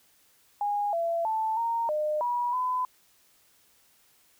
sine tone with pitch steps, 821 / 674 / 880 / 925 / 607 / 968 / 1008 Hz, G#5 / E5 / A5 / A#5 / D#5 / B5 / B5, -20 / +38 / 0 / -14 / -43 / -35 / +35 cents, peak -25 dBFS, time 0.61-2.85 s, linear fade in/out 2 ms, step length 320 ms, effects white hiss -63 dBFS RMS until 4.39 s

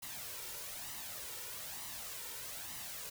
white noise with flanger, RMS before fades -45 dBFS, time 0.02-3.1 s, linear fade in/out 10 ms, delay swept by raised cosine 1 to 2.2 ms, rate 1.1 Hz, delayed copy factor +0.55, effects none

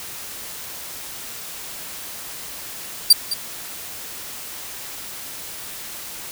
sawtooth tone with echo, 4699 Hz, D8, in tune, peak -3 dBFS, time 3.1-3.13 s, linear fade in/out 5 ms, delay 210 ms, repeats 1, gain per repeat -14 dB, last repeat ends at 3.34 s, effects white hiss -34 dBFS RMS until 6.31 s

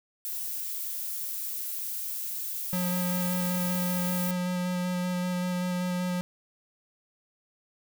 violet noise, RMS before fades -34 dBFS, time 0.25-4.31 s, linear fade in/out 0 ms
square tone with vibrato, 180 Hz, F#3, 47 cents flat, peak -28 dBFS, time 2.73-6.21 s, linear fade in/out 0 ms, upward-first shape square, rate 5.2 Hz, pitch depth 9 cents each way
effects none

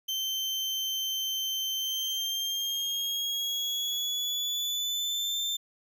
35% pulse tone with pitch glide, 3106 to 3568 Hz, G7 to A7, -17 to +23 cents, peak -27 dBFS, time 0.08-5.57 s, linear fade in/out 10 ms, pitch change +240 cents, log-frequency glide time 1.78-5.39 s, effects none

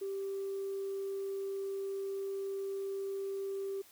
sine tone, 391.6 Hz, G4, 2 cents flat, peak -34 dBFS, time 0.01-3.82 s, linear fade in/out 10 ms, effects tanh soft clip ceiling -31 dBFS + white hiss -60 dBFS RMS until 3.91 s

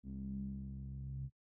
sawtooth tone with low-pass filter sweep, 67 Hz, C2, 42 cents sharp, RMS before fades -44 dBFS, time 0.03-1.3 s, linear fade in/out 50 ms, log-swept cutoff 230 to 140 Hz, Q 8.4, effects noise-tail reverb RT60 0.1 s tail -22 dB re dry

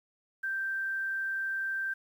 sine tone with quantisation, 1568 Hz, G6, in tune, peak -30 dBFS, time 0.43-1.94 s, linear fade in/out 10 ms, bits 10, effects none

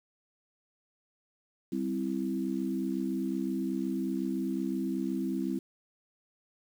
sine chord, C major, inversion second, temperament equal, 196 / 261.6 / 329.6 Hz, G3 / C4 / E4, 0 / 0 / 0 cents, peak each -34 / -33 / -34 dBFS, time 1.72-5.59 s, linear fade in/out 5 ms, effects 9-bit

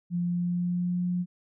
sine tone with pitch glide, 174.61 to 178.28 Hz, F3 to F3, 0 to +36 cents, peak -25 dBFS, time 0.1-1.26 s, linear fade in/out 50 ms, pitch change +36 cents, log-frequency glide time 0.21-1.04 s, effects none

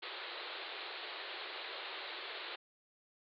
white band-pass noise, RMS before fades -45 dBFS, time 0.02-2.56 s, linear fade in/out 10 ms, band 330 to 4300 Hz, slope 96 dB/octave, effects none

